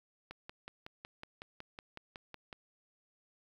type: click train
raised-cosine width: 0.3 ms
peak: -29 dBFS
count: 13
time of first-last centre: 0.31-2.528 s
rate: 5.41 Hz
effects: 10-bit